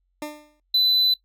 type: tone with exponential decay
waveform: 20% pulse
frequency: 299.9 Hz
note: D4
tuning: 36 cents sharp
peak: -22 dBFS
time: 0.22-0.6 s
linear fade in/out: 2 ms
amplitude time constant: 81 ms
type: tone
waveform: triangle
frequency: 4004 Hz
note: B7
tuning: 23 cents sharp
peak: -15 dBFS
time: 0.74-1.14 s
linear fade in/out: 5 ms
effects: noise-tail reverb RT60 0.1 s tail -19 dB re dry + added 45 Hz sine -67 dBFS peak until 1.24 s